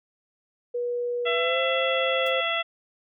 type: tone with pitch glide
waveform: sine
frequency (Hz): 484.1 to 524.9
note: B4 to C5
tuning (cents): -35 to +5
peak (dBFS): -25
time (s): 0.74-2.41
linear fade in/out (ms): 10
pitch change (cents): +140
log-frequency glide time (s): 1.32-1.59
type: harmonic tone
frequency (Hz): 671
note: E5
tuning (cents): +31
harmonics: 1 / 2 / 3 / 4 / 5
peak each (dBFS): -30 / -30 / -30 / -30 / -30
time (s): 1.25-2.63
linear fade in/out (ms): 20
type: noise with exponential decay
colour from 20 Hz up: white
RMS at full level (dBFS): -41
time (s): 2.26-2.34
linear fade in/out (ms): 5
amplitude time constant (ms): 17
effects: none